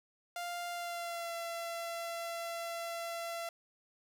sawtooth tone with pitch glide, 698 to 676.2 Hz, F5 to E5, -1 to +44 cents, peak -34 dBFS, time 0.36-3.49 s, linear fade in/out 2 ms, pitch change -55 cents, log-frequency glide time 0.71-1.34 s, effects none

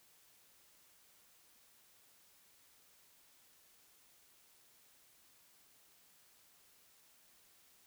silence, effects white hiss -67 dBFS RMS until 7.86 s

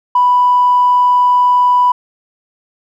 triangle tone with tanh clipping, 987.8 Hz, B5, in tune, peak -7 dBFS, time 0.15-1.92 s, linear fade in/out 5 ms, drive 4 dB, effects none

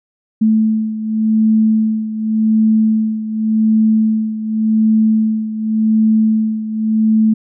sine beating tone pair, 218.6 / 219.48 Hz, A3 / A3, -11 / -4 cents, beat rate 0.88 Hz, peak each -12 / -17 dBFS, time 0.41-7.34 s, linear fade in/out 10 ms, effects none

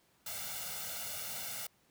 white noise with comb filter, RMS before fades -41 dBFS, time 0.26-1.67 s, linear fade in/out 5 ms, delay 1.4 ms, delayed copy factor +0.85, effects pink hiss -70 dBFS RMS until 1.9 s + high-pass 80 Hz 12 dB/octave

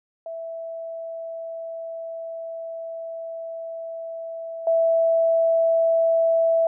sine tone with level steps, 659.3 Hz, E5, in tune, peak -30 / -16 dBFS, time 0.26-6.67 s, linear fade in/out 2 ms, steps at 4.67 s, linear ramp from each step 2 ms, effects none

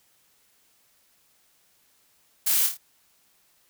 blue noise with echo, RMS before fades -23 dBFS, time 2.46-2.67 s, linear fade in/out 10 ms, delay 26 ms, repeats 4, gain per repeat -5 dB, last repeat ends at 2.774 s, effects white hiss -64 dBFS RMS until 3.69 s

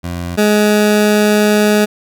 20% pulse tone pair in turn, 87 / 209.9 Hz, F2 / G#3, -6 / +19 cents, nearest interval octave + minor third, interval 1525 cents, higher second, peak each -15 / -4 dBFS, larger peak second, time 0.03-0.37 / 0.37-1.86 s, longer second, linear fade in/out 20 ms, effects none

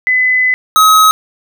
sine / square tone pair in turn, 2014 / 1273.9 Hz, B6 / D#6, +33 / +40 cents, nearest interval minor sixth, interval 793 cents, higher first, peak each -8 / -5 dBFS, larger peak second, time 0.07-0.54 / 0.76-1.11 s, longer first, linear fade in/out 0 ms, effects none

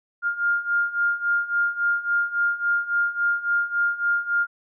sine beating tone pair, 1405 / 1408.6 Hz, F6 / F6, +10 / +14 cents, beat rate 3.6 Hz, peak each -25 / -22 dBFS, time 0.22-4.47 s, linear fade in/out 50 ms, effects none

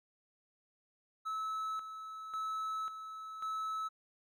triangle tone with tremolo, 1300 Hz, E6, 24 cents flat, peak -33 dBFS, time 1.25-3.89 s, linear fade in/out 20 ms, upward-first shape square, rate 0.92 Hz, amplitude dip 60%, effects MP3 96 kbps

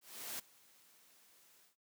white noise with ADSR envelope, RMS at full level -42 dBFS, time 0.01-1.76 s, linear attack 380 ms, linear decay 11 ms, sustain -24 dB, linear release 130 ms, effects noise-tail reverb RT60 0.2 s tail -22 dB re dry + high-pass 150 Hz 12 dB/octave

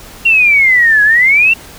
sine exponential two-way sweep, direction down then up, 2771 to 1659 to 2754 Hz, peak -5 dBFS, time 0.25-1.54 s, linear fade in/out 10 ms, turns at 1.03 s, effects pink hiss -34 dBFS RMS until 1.78 s

